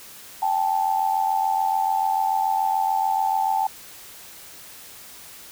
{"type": "tone pair together", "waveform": "sine", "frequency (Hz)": [784, 870.9], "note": ["G5", "A5"], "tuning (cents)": [0, -18], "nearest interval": "major second", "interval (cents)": 182, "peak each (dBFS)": -22, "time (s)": [0.42, 3.67], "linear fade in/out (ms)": 5, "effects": ["white hiss -43 dBFS RMS until 5.51 s"]}